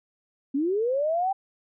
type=linear sweep; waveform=sine; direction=up; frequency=261.6 to 792 Hz; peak=-22 dBFS; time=0.54-1.33 s; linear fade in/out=10 ms; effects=none